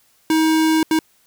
square tone bursts at uneven times, 317.4 Hz, D#4, 35 cents sharp, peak -14 dBFS, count 2, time 0.3-0.83 / 0.91-0.99 s, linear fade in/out 2 ms, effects white hiss -58 dBFS RMS until 1.26 s

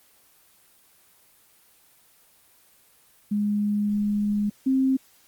sine tone pair in turn, 206.9 / 264.5 Hz, G#3 / C4, -6 / +19 cents, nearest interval major third, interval 425 cents, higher second, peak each -21 / -18 dBFS, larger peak second, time 3.31-4.5 / 4.66-4.97 s, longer first, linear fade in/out 10 ms, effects white hiss -58 dBFS RMS until 5.27 s + Opus 24 kbps

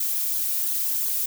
violet noise with flanger, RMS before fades -25 dBFS, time 0-1.26 s, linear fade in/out 5 ms, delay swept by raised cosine 0.37 to 5.07 ms, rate 2.8 Hz, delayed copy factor -0.65, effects none

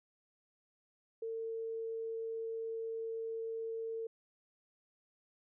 sine tone, 451.6 Hz, A4, 45 cents sharp, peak -37 dBFS, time 1.22-4.07 s, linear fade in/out 5 ms, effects none

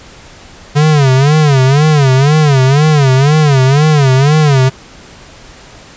square tone with vibrato, 142.3 Hz, C#3, 46 cents sharp, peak -6 dBFS, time 0.75-4.7 s, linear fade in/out 20 ms, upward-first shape sine, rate 2 Hz, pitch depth 160 cents each way, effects pink hiss -36 dBFS RMS until 5.96 s + resampled to 16000 Hz

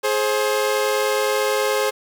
sawtooth tone pair together, 421.1 / 530.6 Hz, G#4 / C5, +24 / +24 cents, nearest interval major third, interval 400 cents, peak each -17 dBFS, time 0.03-1.91 s, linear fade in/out 20 ms, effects 8-bit

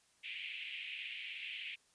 white band-pass noise, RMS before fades -45 dBFS, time 0.23-1.76 s, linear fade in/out 20 ms, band 2200 to 3000 Hz, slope 48 dB/octave, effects white hiss -71 dBFS RMS until 1.94 s + resampled to 22050 Hz

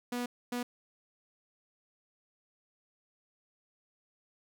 sawtooth tone bursts at uneven times, 244 Hz, B3, 21 cents flat, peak -29 dBFS, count 2, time 0.12-0.26 / 0.52-0.63 s, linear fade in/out 5 ms, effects none

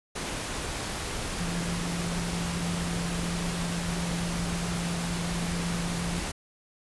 sine tone in noise, 171.7 Hz, F3, 29 cents flat, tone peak -30 dBFS, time 1.4-6.2 s, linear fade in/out 10 ms, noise pink, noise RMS -33 dBFS, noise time 0.15-6.32 s, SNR 0 dB, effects resampled to 24000 Hz

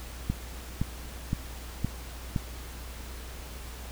click train, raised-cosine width 5 ms, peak -14 dBFS, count 5, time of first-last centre 0.3-2.362 s, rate 1.94 Hz, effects added 60 Hz sine -40 dBFS peak until 3.91 s + pink hiss -45 dBFS RMS until 3.91 s

